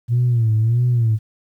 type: tone with vibrato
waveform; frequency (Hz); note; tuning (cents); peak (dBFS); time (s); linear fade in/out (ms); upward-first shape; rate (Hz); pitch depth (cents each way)
sine; 116; A#2; -8; -12; 0.08-1.19; 50; sine; 1.6; 110
effects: tanh soft clip ceiling -10 dBFS + 9-bit